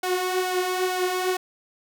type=tone with flanger; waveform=sawtooth; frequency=367.1 Hz; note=F#4; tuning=14 cents flat; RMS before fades=-25 dBFS; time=0.03-1.37 s; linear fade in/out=5 ms; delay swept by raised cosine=1.4 to 4.6 ms; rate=2.2 Hz; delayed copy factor=+0.55; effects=none